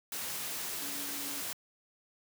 sine tone in noise, 283.4 Hz, C#4, 38 cents sharp, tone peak -47 dBFS, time 0.82-1.41 s, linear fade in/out 2 ms, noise white, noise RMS -38 dBFS, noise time 0.12-1.53 s, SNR -12 dB, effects high-pass 100 Hz 12 dB/octave

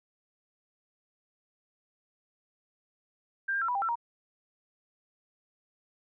sine tone with pitch steps, 1586 / 1600 / 1352 / 982 / 795 / 1344 / 940 Hz, G6 / G6 / E6 / B5 / G5 / E6 / A#5, +20 / +35 / +43 / -10 / +24 / +33 / +14 cents, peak -27 dBFS, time 3.48-3.956 s, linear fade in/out 10 ms, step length 68 ms, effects none

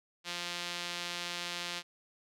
sawtooth tone with band-pass filter, 174.61 Hz, F3, in tune, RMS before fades -39 dBFS, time 0.24-1.83 s, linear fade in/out 50 ms, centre 3800 Hz, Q 1.2, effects none

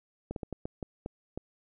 slowing click train, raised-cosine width 2 ms, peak -22 dBFS, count 8, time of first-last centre 0.31-1.376 s, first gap 52 ms, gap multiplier 1.35, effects none

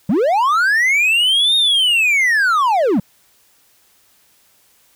triangle linear two-way sweep, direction up then down, 163.2 to 3729 to 163.2 Hz, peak -10 dBFS, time 0.09-3 s, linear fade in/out 5 ms, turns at 1.56 s, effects white hiss -55 dBFS RMS until 4.95 s

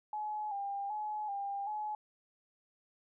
sine tone with vibrato, 823 Hz, G#5, 16 cents flat, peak -35 dBFS, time 0.13-1.95 s, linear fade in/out 2 ms, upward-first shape square, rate 1.3 Hz, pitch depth 52 cents each way, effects none

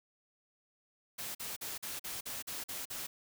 white noise bursts, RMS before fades -41 dBFS, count 9, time 1.18-3.07 s, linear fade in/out 10 ms, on 170 ms, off 45 ms, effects none

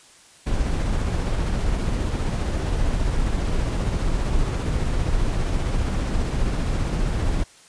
brown noise with tremolo, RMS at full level -21 dBFS, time 0.46-7.44 s, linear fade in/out 10 ms, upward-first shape sine, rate 15 Hz, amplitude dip 25%, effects white hiss -50 dBFS RMS until 7.68 s + resampled to 22050 Hz

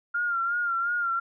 sine tone with vibrato, 1396.9 Hz, F6, in tune, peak -24 dBFS, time 0.14-1.2 s, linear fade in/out 10 ms, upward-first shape sine, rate 2.8 Hz, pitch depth 51 cents each way, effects none

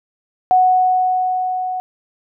sine tone with level ramp, 739 Hz, F#5, 2 cents flat, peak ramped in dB -8 to -20 dBFS, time 0.51-1.8 s, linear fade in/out 0 ms, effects none

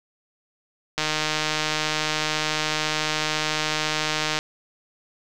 click train, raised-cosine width 0.2 ms, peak -6 dBFS, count 526, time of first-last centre 0.98-4.389 s, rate 154 Hz, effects none

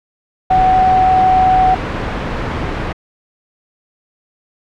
sine tone in noise, 748 Hz, F#5, 19 cents sharp, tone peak -8 dBFS, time 0.5-1.75 s, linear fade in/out 10 ms, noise pink, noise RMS -19 dBFS, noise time 0.5-2.93 s, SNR +8 dB, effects low-pass 2000 Hz 12 dB/octave

